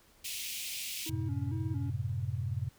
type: high-pass noise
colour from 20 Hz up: pink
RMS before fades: -39 dBFS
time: 0.24-1.1 s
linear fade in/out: 10 ms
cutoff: 2300 Hz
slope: 48 dB/octave
type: tone with vibrato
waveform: triangle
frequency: 300 Hz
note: D4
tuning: 37 cents sharp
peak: -38 dBFS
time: 1.06-1.9 s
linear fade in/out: 5 ms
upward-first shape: square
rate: 2.2 Hz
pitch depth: 110 cents each way
type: chord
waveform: sine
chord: F# diminished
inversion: none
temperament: equal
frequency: 92.5 / 110 / 130.81 Hz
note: F#2 / A2 / C3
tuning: 0 / 0 / 0 cents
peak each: -36 dBFS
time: 1.09-2.69 s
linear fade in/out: 10 ms
effects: pink hiss -63 dBFS RMS until 2.78 s